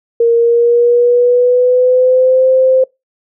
sine tone with pitch glide, 466.2 to 520.3 Hz, A#4 to C5, 0 to -10 cents, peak -6 dBFS, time 0.2-2.84 s, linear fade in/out 5 ms, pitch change +190 cents, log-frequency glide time 0.36-2.48 s, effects noise-tail reverb RT60 0.2 s tail -24 dB re dry

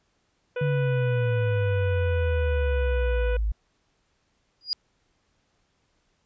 harmonic tone, 493.9 Hz, B4, in tune, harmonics 1 / 2 / 3 / 4 / 5 / 6 / 7, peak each -27 / -43 / -36 / -49 / -41 / -49 / -55 dBFS, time 0.56-3.37 s, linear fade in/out 5 ms
sine exponential sweep, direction down, 146.83 to 51.7 Hz, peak -22 dBFS, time 0.61-3.52 s, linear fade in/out 5 ms
sine tone with exponential growth, 4872 Hz, D#8, 37 cents flat, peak -19 dBFS, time 4.61-4.73 s, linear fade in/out 0 ms, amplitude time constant 24 ms
effects pink hiss -70 dBFS RMS until 6.25 s + resampled to 16000 Hz

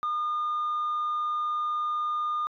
sine tone, 1216 Hz, D#6, 40 cents flat, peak -24 dBFS, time 0.03-2.47 s, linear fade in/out 0 ms, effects tanh soft clip ceiling -24 dBFS

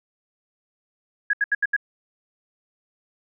sine tone bursts, 1661.2 Hz, G#6, in tune, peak -17 dBFS, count 5, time 1.3-1.765 s, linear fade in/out 5 ms, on 33 ms, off 75 ms, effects none

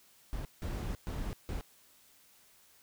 brown noise bursts at uneven times, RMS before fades -37 dBFS, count 4, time 0.33-0.45 / 0.62-0.95 / 1.07-1.33 / 1.49-1.61 s, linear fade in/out 0 ms, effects white hiss -63 dBFS RMS until 2.82 s

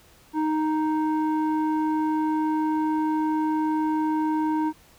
square tone with low-pass filter, 311.1 Hz, D#4, in tune, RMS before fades -24 dBFS, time 0.33-4.73 s, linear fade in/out 50 ms, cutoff 950 Hz, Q 1.8, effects pink hiss -55 dBFS RMS until 4.98 s

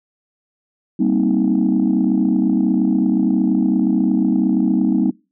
sine chord, C minor seventh, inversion second, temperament equal with one note detuned, 196 / 233.1 / 261.6 / 314.7 Hz, G3 / Bb3 / C4 / Eb4, 0 / 0 / 0 / +20 cents, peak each -18 dBFS, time 0.99-5.11 s, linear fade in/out 10 ms, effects noise-tail reverb RT60 0.3 s tail -25 dB re dry + tanh soft clip ceiling -7 dBFS

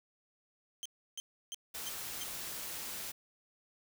25% pulse tone bursts, 3136 Hz, G7, in tune, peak -36 dBFS, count 5, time 0.83-2.235 s, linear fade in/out 0 ms, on 25 ms, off 320 ms
white noise, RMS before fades -42 dBFS, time 1.74-3.12 s, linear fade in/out 10 ms
effects none

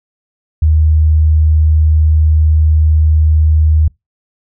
sine tone, 77.78 Hz, D#2, in tune, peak -6 dBFS, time 0.62-3.88 s, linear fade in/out 5 ms, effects noise-tail reverb RT60 0.2 s tail -26 dB re dry

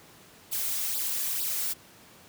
blue noise with flanger, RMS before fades -30 dBFS, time 0.51-1.74 s, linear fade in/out 20 ms, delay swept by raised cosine 0.22 to 3.62 ms, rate 2.2 Hz, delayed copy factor +0.9, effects pink hiss -53 dBFS RMS until 2.28 s + high-pass 100 Hz 12 dB/octave

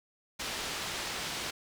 white low-pass noise, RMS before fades -37 dBFS, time 0.39-1.51 s, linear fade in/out 10 ms, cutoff 5000 Hz, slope 12 dB/octave, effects none

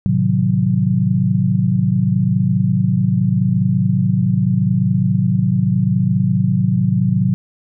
sine chord, A diminished seventh, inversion none, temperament equal, 110 / 130.81 / 155.56 / 185 Hz, A2 / C3 / Eb3 / Gb3, 0 / 0 / 0 / 0 cents, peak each -19 / -18 / -21 / -16 dBFS, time 0.06-7.34 s, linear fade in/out 0 ms, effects none

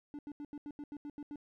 triangle tone bursts, 292.1 Hz, D4, 9 cents flat, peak -39 dBFS, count 10, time 0.14-1.358 s, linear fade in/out 0 ms, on 48 ms, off 82 ms, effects none

